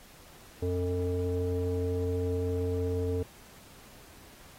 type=tone with low-pass filter; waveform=square; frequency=89.6 Hz; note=F2; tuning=45 cents sharp; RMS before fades=-30 dBFS; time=0.62-3.23 s; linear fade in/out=5 ms; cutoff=450 Hz; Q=4.7; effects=pink hiss -54 dBFS RMS until 4.58 s + AAC 48 kbps